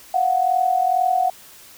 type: tone pair together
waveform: sine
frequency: 698.5 / 740.7 Hz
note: F5 / F#5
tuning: 0 / +2 cents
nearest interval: minor second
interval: 102 cents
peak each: -21 / -17 dBFS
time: 0.14-1.3 s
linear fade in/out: 5 ms
effects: white hiss -45 dBFS RMS until 1.77 s